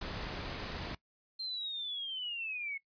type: noise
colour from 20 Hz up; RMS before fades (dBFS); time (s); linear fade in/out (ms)
pink; -40; 0.01-0.95; 5
type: linear sweep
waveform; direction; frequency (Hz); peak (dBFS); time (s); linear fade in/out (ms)
sine; down; 4186 to 2172; -36; 1.39-2.78; 10
effects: noise-tail reverb RT60 0.1 s tail -20 dB re dry + resampled to 11025 Hz